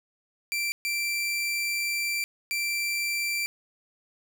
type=tone bursts at uneven times; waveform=sawtooth; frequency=2349 Hz; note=D7; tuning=in tune; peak=-23 dBFS; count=3; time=0.52-0.72 / 0.85-2.24 / 2.51-3.46 s; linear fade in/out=0 ms; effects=none